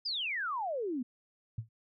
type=exponential sweep; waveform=sine; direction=down; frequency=5140 to 233.1 Hz; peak=-32 dBFS; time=0.05-1.03 s; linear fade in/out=10 ms
type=tone with exponential decay; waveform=sine; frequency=112 Hz; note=A2; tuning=31 cents sharp; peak=-30 dBFS; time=1.58-1.69 s; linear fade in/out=5 ms; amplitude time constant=23 ms
effects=none